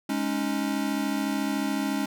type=chord; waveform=square; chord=Ab suspended fourth; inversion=none; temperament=equal; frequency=207.7 / 277.2 / 311.1 Hz; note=Ab3 / Db4 / Eb4; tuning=0 / 0 / 0 cents; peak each=-31 / -29 / -33 dBFS; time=0.09-2.06 s; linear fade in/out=5 ms; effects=none